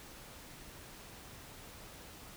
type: silence
effects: pink hiss -52 dBFS RMS until 2.36 s